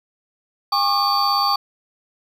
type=tone cluster; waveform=triangle; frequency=808 / 1095 / 1192 / 4572 Hz; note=G#5 / C#6 / D6 / D8; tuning=-48 / -22 / +25 / -47 cents; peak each=-20 dBFS; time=0.72-1.56 s; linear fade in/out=5 ms; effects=none